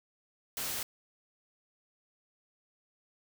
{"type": "noise", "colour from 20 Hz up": "white", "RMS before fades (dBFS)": -36, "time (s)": [0.57, 0.83], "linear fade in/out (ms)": 2, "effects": []}